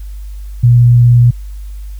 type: tone with vibrato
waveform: sine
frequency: 120.6 Hz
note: B2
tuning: 41 cents flat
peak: -3 dBFS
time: 0.63-1.31 s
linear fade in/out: 10 ms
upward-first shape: triangle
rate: 17 Hz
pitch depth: 8 cents each way
effects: added 50 Hz sine -23 dBFS peak until 1.99 s + white hiss -48 dBFS RMS until 1.99 s